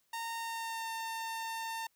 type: tone with pitch glide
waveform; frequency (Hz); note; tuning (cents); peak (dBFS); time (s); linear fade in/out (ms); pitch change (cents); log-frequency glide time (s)
sawtooth; 919 to 904.8; A#5 to A5; -25 to +48; -33; 0.13-1.87; 5; -27; 0.37-0.91
effects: white hiss -75 dBFS RMS until 1.95 s